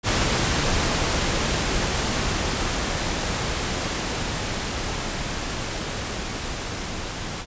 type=noise with level ramp; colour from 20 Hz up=pink; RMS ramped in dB=-21 to -31 dBFS; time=0.03-7.46 s; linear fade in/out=50 ms; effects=resampled to 16000 Hz